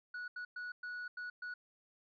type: tone bursts at uneven times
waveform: triangle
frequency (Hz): 1467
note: F#6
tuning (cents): -15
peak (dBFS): -39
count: 6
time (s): 0.14-0.28 / 0.36-0.45 / 0.56-0.72 / 0.83-1.08 / 1.17-1.3 / 1.42-1.54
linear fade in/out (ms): 5
effects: resampled to 11025 Hz